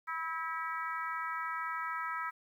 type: harmonic tone with a mistuned harmonic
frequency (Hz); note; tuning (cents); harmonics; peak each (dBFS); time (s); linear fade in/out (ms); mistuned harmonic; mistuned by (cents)
323.8; E4; -31; 3 / 4 / 5 / 6 / 7; -41 / -37 / -43 / -43 / -48; 0.07-2.31; 20; 3; +18
effects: 11-bit